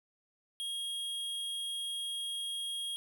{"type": "tone", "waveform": "square", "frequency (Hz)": 3267, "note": "G#7", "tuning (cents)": -29, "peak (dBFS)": -36, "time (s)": [0.6, 2.96], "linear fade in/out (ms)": 0, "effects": []}